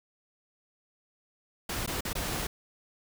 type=noise with dropouts; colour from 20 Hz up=pink; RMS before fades=-33 dBFS; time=1.69-2.47 s; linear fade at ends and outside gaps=5 ms; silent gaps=1.863-1.875 / 2.008-2.05 / 2.131-2.152 s; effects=none